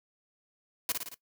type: noise with echo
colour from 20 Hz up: white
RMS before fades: -29 dBFS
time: 0.89-0.92 s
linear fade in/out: 2 ms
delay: 56 ms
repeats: 4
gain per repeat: -4 dB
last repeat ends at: 1.144 s
effects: noise-tail reverb RT60 0.1 s tail -17 dB re dry